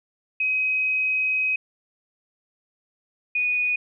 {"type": "tone pair in turn", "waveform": "sine", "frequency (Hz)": [2529, 2473], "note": ["D#7", "D#7"], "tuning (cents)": [28, -11], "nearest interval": "unison", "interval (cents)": 39, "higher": "first", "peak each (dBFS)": -20, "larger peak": "neither", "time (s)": [[0.4, 1.56], [3.35, 3.76]], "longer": "first", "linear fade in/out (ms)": 5, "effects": []}